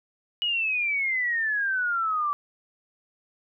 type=exponential sweep; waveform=sine; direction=down; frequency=2935 to 1151 Hz; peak=-23 dBFS; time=0.42-2.33 s; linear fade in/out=0 ms; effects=none